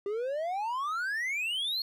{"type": "exponential sweep", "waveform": "triangle", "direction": "up", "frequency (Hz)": [392, 4366], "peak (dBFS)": -28, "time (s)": [0.06, 1.82], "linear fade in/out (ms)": 2, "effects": []}